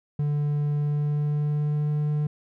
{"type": "tone with pitch glide", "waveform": "triangle", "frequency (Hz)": [146.83, 149.22], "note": ["D3", "D3"], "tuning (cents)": [0, 28], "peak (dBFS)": -20, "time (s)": [0.19, 2.27], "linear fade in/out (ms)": 5, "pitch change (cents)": 28, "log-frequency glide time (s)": [0.76, 1.96], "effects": []}